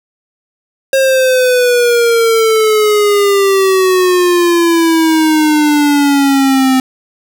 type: exponential sweep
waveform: square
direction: down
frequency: 539 to 259.2 Hz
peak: -8 dBFS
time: 0.93-6.8 s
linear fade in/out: 2 ms
effects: none